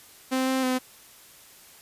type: tone with pitch steps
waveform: sawtooth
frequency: 260.4 / 262.2 / 255.7 Hz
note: C4 / C4 / C4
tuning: -8 / +4 / -40 cents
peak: -19 dBFS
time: 0.31-0.79 s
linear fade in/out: 20 ms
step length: 160 ms
effects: white hiss -51 dBFS RMS until 1.81 s + resampled to 32000 Hz